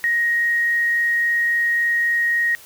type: tone with frequency modulation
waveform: sine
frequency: 1878 Hz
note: A#6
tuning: 12 cents sharp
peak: -16 dBFS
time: 0.04-2.55 s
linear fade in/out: 0 ms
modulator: 23.6 Hz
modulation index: 0.26
effects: white hiss -44 dBFS RMS until 2.65 s